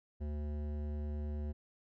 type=tone with hard clipping; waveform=sine; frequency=74.2 Hz; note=D2; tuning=18 cents sharp; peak=-38 dBFS; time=0.2-1.53 s; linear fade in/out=20 ms; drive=14 dB; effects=none